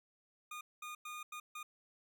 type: tone bursts at uneven times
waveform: 25% pulse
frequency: 1222 Hz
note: D#6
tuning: 32 cents flat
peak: -40 dBFS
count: 5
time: 0.51-0.61 / 0.82-0.95 / 1.05-1.23 / 1.32-1.4 / 1.55-1.63 s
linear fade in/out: 5 ms
effects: none